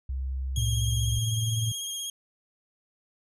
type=tone with pitch glide; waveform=sine; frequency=65.8 to 66.53 Hz; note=C2 to C2; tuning=+10 to +29 cents; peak=-28 dBFS; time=0.09-1.19 s; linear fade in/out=5 ms; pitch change=+19 cents; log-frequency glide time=0.6-0.97 s
type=tone with vibrato; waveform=20% pulse; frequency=3251 Hz; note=G#7; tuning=38 cents flat; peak=-26 dBFS; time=0.56-2.1 s; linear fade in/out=2 ms; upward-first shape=sine; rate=16 Hz; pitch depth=30 cents each way
type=tone with tremolo; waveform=sine; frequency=112.2 Hz; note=A2; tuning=34 cents sharp; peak=-23 dBFS; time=0.57-1.72 s; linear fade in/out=5 ms; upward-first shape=sine; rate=20 Hz; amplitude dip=45%
effects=none